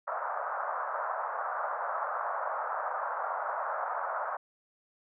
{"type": "band-pass noise", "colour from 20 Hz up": "white", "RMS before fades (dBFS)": -34, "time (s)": [0.07, 4.37], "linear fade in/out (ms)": 10, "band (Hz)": [570, 1400], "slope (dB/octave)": 48, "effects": []}